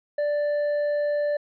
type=tone with hard clipping; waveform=sine; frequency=587.3 Hz; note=D5; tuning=in tune; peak=-23 dBFS; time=0.18-1.37 s; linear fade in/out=5 ms; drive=4 dB; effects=resampled to 11025 Hz